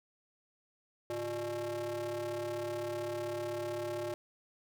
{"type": "ring-modulated tone", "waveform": "square", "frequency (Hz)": 123.47, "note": "B2", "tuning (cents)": 0, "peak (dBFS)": -33, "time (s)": [1.1, 4.14], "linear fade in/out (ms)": 0, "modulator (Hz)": 476, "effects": []}